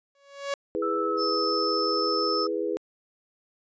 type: tone with exponential growth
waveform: sawtooth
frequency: 560 Hz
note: C#5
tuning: 18 cents sharp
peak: -21 dBFS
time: 0.15-0.54 s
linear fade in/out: 2 ms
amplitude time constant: 84 ms
type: chord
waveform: sine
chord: E major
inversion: none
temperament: equal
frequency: 329.6 / 415.3 / 493.9 Hz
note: E4 / G#4 / B4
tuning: 0 / 0 / 0 cents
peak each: -31 / -29 / -30 dBFS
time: 0.75-2.77 s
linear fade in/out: 0 ms
type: tone with pitch glide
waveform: sine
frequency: 1318.5 to 1265.5 Hz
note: E6 to D#6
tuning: 0 to +29 cents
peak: -28 dBFS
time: 0.82-2.47 s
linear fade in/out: 5 ms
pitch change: -71 cents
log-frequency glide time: 0.96-1.34 s
type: tone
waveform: sine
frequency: 5274 Hz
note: E8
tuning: in tune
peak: -28 dBFS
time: 1.17-2.48 s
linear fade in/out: 50 ms
effects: resampled to 16000 Hz